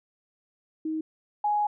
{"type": "tone pair in turn", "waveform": "sine", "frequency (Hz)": [315.2, 833.7], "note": ["D#4", "G#5"], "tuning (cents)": [23, 6], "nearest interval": "octave + perfect fourth", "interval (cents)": 1683, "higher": "second", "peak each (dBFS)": [-27, -22], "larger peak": "second", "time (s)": [[0.85, 1.01], [1.44, 1.67]], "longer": "second", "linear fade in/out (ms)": 5, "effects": []}